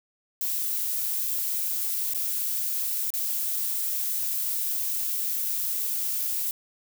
violet noise with dropouts, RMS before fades -28 dBFS, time 0.41-6.51 s, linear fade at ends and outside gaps 1 ms, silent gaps 2.136-2.147 / 3.104-3.138 s, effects none

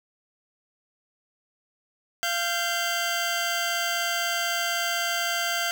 15% pulse tone pair together, 689.8 / 1568 Hz, F5 / G6, -22 / 0 cents, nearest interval octave + major second, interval 1422 cents, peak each -21 dBFS, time 2.23-5.71 s, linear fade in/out 0 ms, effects none

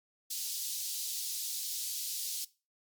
pink high-pass noise, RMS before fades -37 dBFS, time 0.3-2.45 s, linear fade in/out 10 ms, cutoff 4100 Hz, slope 24 dB/octave, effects noise-tail reverb RT60 0.3 s tail -19 dB re dry + MP3 96 kbps

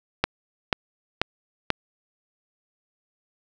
click train, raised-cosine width 0.3 ms, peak -3 dBFS, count 4, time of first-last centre 0.24-1.703 s, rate 2.05 Hz, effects none

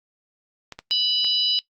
clicks, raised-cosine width 0.2 ms, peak -18 dBFS, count 3, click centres 0.723 / 0.79 / 1.246 s
harmonic tone, 987.8 Hz, B5, in tune, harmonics 3 / 4 / 5, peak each -22 / -23 / -24 dBFS, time 0.91-1.59 s, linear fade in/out 0 ms
effects noise-tail reverb RT60 0.1 s tail -18 dB re dry + Opus 48 kbps

